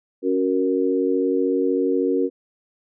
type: chord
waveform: sine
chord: F# major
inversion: second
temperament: equal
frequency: 277.2 / 370 / 466.2 Hz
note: C#4 / F#4 / A#4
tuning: 0 / 0 / 0 cents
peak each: -22 dBFS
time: 0.22-2.3 s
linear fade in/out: 50 ms
effects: none